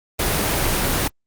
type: noise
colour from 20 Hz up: pink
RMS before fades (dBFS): -20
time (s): 0.19-1.08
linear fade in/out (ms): 5
effects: Opus 24 kbps